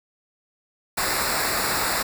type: noise with comb filter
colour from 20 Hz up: pink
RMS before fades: -24 dBFS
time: 0.97-2.03 s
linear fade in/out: 10 ms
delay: 0.32 ms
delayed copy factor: -0.8
effects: none